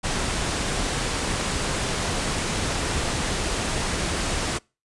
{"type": "low-pass noise", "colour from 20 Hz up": "pink", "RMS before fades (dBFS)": -26, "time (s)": [0.03, 4.59], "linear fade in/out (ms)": 20, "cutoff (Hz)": 10000, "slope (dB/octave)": 48, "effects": ["noise-tail reverb RT60 0.3 s tail -26 dB re dry", "resampled to 24000 Hz"]}